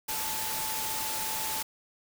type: tone in noise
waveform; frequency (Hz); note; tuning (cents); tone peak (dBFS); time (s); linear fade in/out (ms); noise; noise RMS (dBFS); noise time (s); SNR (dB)
sine; 875; A5; -10; -38; 0.08-1.63; 10; white; -33; 0.08-1.63; -8
effects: none